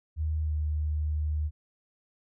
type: tone with pitch glide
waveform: sine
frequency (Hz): 77.78 to 76.05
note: D#2 to D#2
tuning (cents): 0 to -39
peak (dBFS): -26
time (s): 0.16-1.51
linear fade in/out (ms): 50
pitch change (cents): -39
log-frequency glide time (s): 0.42-0.54
effects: none